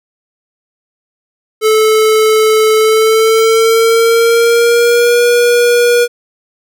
square tone with pitch glide, 435.4 to 480.3 Hz, A4 to B4, -18 to -48 cents, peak -7 dBFS, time 1.61-6.08 s, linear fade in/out 50 ms, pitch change +170 cents, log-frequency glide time 2.76-5.22 s, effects none

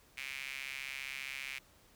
sawtooth tone with high-pass filter, 135 Hz, C#3, 45 cents flat, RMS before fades -43 dBFS, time 0.17-1.59 s, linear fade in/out 10 ms, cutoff 2300 Hz, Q 5.1, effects pink hiss -64 dBFS RMS until 1.95 s

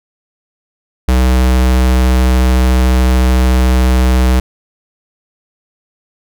square tone, 63.3 Hz, B1, 43 cents sharp, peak -8 dBFS, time 1.08-4.4 s, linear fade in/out 5 ms, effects none

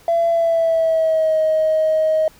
triangle tone with pitch glide, 674 to 628.9 Hz, E5 to D#5, +38 to +18 cents, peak -10 dBFS, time 0.08-2.28 s, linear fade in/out 2 ms, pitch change -120 cents, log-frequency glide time 0.28-1.38 s, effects tanh soft clip ceiling -11 dBFS + pink hiss -49 dBFS RMS until 2.39 s

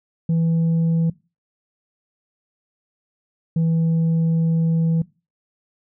sine tone pair in turn, 164.81 / 163.86 Hz, E3 / E3, 0 / -10 cents, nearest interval unison, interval 10 cents, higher first, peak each -13 dBFS, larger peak neither, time 0.29-1.1 / 3.56-5.02 s, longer second, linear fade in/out 5 ms, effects noise-tail reverb RT60 0.3 s tail -22 dB re dry + tanh soft clip ceiling -15 dBFS

